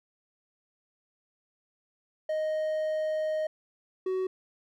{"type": "tone pair in turn", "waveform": "triangle", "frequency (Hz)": [622.3, 374.5], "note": ["D#5", "F#4"], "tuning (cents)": [0, 21], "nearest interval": "major sixth", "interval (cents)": 879, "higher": "first", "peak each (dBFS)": -25, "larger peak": "neither", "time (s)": [[2.29, 3.47], [4.06, 4.27]], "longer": "first", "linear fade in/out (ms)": 5, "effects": []}